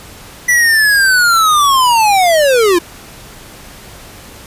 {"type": "linear sweep", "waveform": "square", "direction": "down", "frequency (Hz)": [1975.5, 329.6], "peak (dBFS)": -8, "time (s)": [0.48, 2.79], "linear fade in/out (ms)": 10, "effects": ["pink hiss -35 dBFS RMS until 4.46 s", "resampled to 32000 Hz"]}